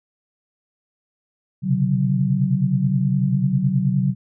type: tone cluster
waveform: sine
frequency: 124.9 / 133.7 / 143.5 / 187.4 Hz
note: B2 / C3 / D3 / F#3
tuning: +20 / +38 / -40 / +22 cents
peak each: -28 / -21 / -22 / -20 dBFS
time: 1.62-4.15 s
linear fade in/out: 50 ms
effects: none